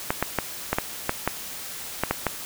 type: clicks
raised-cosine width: 0.5 ms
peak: -6 dBFS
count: 10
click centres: 0.105 / 0.226 / 0.387 / 0.73 / 0.785 / 1.094 / 1.276 / 2.036 / 2.11 / 2.267 s
effects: white hiss -36 dBFS RMS until 2.45 s